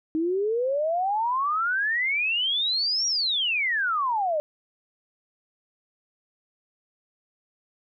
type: exponential two-way sweep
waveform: sine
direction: up then down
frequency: 310 to 5740 to 584 Hz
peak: -22 dBFS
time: 0.15-4.4 s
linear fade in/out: 0 ms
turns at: 3.07 s
effects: none